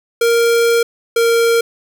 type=tone pair in turn; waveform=square; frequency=466.2 / 463.5 Hz; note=A#4 / A#4; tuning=0 / -10 cents; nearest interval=unison; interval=10 cents; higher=first; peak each=-11 dBFS; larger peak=neither; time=0.21-0.83 / 1.16-1.61 s; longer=first; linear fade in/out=5 ms; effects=none